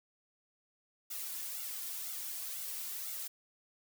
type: noise with flanger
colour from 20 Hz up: blue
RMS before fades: -41 dBFS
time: 1.1-3.28 s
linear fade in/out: 10 ms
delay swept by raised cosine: 1.4 to 2.9 ms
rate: 2 Hz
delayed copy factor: +0.95
effects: none